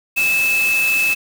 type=tone in noise; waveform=sine; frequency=2613 Hz; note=E7; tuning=16 cents flat; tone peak=-14 dBFS; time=0.16-1.15 s; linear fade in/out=20 ms; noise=white; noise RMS=-26 dBFS; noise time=0.16-1.15 s; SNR=+9 dB; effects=none